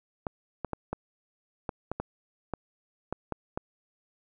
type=clicks; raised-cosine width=1 ms; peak=-17 dBFS; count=11; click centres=0.268 / 0.647 / 0.733 / 0.93 / 1.692 / 1.916 / 2 / 2.537 / 3.126 / 3.323 / 3.575 s; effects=none

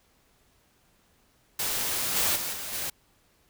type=noise with level steps; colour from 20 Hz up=white; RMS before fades=-29 / -25 / -32 / -36 / -32 dBFS; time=1.59-2.9 s; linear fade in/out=5 ms; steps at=2.15 / 2.35 / 2.52 / 2.72 s; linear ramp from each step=20 ms; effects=pink hiss -65 dBFS RMS until 3.49 s

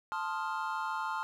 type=chord; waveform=triangle; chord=F dominant seventh; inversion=first; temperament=equal; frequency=880 / 1046.5 / 1244.5 / 1396.9 Hz; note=A5 / C6 / Eb6 / F6; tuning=0 / 0 / 0 / 0 cents; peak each=-35 / -36 / -39 / -37 dBFS; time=0.12-1.23 s; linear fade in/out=0 ms; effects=none

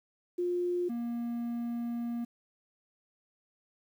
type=tone pair in turn; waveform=sine / triangle; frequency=354.1 / 236.3 Hz; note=F4 / A#3; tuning=+24 / +24 cents; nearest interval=perfect fifth; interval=700 cents; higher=first; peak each=-28 / -30 dBFS; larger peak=first; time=0.38-0.89 / 0.89-2.25 s; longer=second; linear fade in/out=10 ms; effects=10-bit

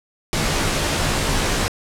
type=noise with comb filter; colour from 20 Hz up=pink; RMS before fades=-20 dBFS; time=0.33-1.68 s; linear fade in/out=0 ms; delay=16 ms; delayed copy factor=-0.7; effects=low-pass 9000 Hz 12 dB/octave

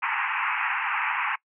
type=band-pass noise; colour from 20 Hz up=pink; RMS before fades=-27 dBFS; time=0.02-1.36 s; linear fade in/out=10 ms; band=830 to 2700 Hz; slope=96 dB/octave; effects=noise-tail reverb RT60 0.1 s tail -22 dB re dry

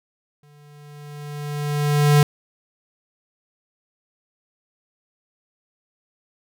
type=tone with exponential growth; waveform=square; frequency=146.83 Hz; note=D3; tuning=in tune; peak=-11 dBFS; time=0.43-2.23 s; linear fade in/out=2 ms; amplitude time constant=390 ms; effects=none

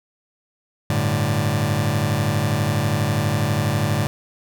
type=chord; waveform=sawtooth; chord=G suspended second; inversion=none; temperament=just; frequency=98 / 110.25 / 147 Hz; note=G2 / A2 / D3; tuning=0 / +4 / +2 cents; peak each=-20 / -18 / -18 dBFS; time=0.9-4.07 s; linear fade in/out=0 ms; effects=none

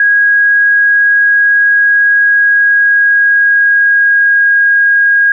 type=tone with pitch glide; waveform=sine; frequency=1647 to 1634.7 Hz; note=G#6 to G#6; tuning=-15 to -28 cents; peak=-5 dBFS; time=0-5.32 s; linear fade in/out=2 ms; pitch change=-13 cents; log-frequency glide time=2.33-4.56 s; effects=none

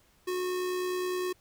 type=tone with amplitude modulation; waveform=square; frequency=364.5 Hz; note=F#4; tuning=26 cents flat; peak=-29 dBFS; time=0.27-1.33 s; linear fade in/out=10 ms; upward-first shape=sine; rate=69.6 Hz; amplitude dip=25%; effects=pink hiss -65 dBFS RMS until 1.4 s

